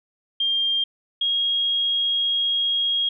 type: tone pair in turn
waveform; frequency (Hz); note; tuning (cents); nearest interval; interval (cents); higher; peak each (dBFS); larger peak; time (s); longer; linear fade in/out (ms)
sine; 3200 / 3275; G7 / G#7; +35 / -25; unison; 40; second; -19; neither; 0.4-0.84 / 1.21-3.09; second; 5
effects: none